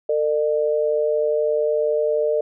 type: tone pair together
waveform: sine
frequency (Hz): 451.6 / 602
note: A4 / D5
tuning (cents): +45 / +43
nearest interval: perfect fourth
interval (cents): 498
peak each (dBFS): -20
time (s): 0.09-2.41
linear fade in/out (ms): 5
effects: none